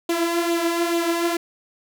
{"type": "tone with flanger", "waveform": "sawtooth", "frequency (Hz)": 339.1, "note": "E4", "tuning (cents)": 49, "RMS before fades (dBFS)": -22, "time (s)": [0.09, 1.37], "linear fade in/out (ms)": 5, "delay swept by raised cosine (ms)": [0.27, 4.07], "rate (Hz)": 2.3, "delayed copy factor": 0.55, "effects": []}